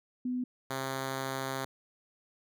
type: tone pair in turn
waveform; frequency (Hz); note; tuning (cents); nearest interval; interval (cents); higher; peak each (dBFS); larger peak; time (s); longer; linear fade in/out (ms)
sine / 5% pulse; 250 / 133.55; B3 / C3; +21 / +36; major seventh; 1085; first; -30 / -22; second; 0.25-0.44 / 0.7-1.65; second; 5
effects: none